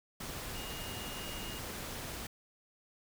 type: tone in noise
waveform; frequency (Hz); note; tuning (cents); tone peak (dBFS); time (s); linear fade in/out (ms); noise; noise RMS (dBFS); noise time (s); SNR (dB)
sine; 2853; F7; +36; -47; 0.55-1.59; 5; pink; -42; 0.2-2.27; -8
effects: none